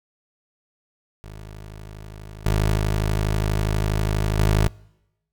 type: tone with level steps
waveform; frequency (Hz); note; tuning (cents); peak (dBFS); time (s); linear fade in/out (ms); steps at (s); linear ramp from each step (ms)
20% pulse; 52.3; G#1; +13; -32 / -13 / -15 / -11; 1.24-4.68; 0; 2.46 / 2.77 / 4.39; 2
effects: noise-tail reverb RT60 0.9 s tail -25 dB re dry